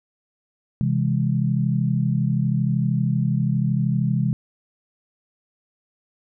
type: chord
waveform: sine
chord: C augmented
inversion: none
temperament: just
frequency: 130.81 / 163.52 / 204.4 Hz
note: C3 / E3 / G#3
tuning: 0 / -14 / -27 cents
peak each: -21 / -23 / -24 dBFS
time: 0.81-4.33 s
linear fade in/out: 0 ms
effects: none